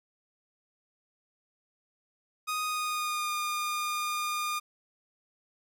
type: tone with pitch glide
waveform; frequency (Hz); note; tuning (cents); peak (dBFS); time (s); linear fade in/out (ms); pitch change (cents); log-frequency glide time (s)
sawtooth; 1245 to 1213.8; D#6 to D#6; +1 to -43; -26; 2.47-4.6; 20; -44; 2.64-3.32
effects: none